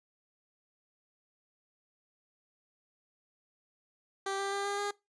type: tone with pitch steps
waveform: 15% pulse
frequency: 391 / 395.1 / 399.2 / 403.4 / 407.6 Hz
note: G4 / G4 / G4 / G4 / G#4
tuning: -4 / +14 / +32 / +50 / -32 cents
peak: -26 dBFS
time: 4.26-4.91 s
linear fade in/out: 5 ms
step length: 130 ms
effects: noise-tail reverb RT60 0.2 s tail -21 dB re dry + resampled to 22050 Hz